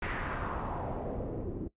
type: noise with low-pass filter sweep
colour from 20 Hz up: pink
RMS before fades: -36 dBFS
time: 0.02-1.68 s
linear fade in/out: 5 ms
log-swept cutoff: 2100 to 300 Hz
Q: 2.2
effects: noise-tail reverb RT60 0.1 s tail -17 dB re dry + resampled to 8000 Hz